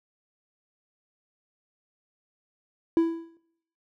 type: tone with exponential decay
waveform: triangle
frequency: 331 Hz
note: E4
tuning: 7 cents sharp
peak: -13 dBFS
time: 2.97-3.37 s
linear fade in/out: 1 ms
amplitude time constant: 85 ms
effects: noise-tail reverb RT60 0.7 s tail -19 dB re dry + tanh soft clip ceiling -10 dBFS